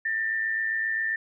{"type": "tone pair together", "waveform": "sine", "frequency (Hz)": [1788, 1895.5], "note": ["A6", "A#6"], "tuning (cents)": [27, 28], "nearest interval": "minor second", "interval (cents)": 101, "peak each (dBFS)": [-25, -34], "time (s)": [0.05, 1.16], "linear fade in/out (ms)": 5, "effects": []}